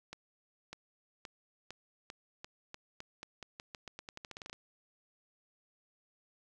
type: accelerating click train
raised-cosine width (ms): 0.2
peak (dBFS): -27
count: 23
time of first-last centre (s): 0.13-4.53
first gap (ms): 600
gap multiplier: 0.87
effects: none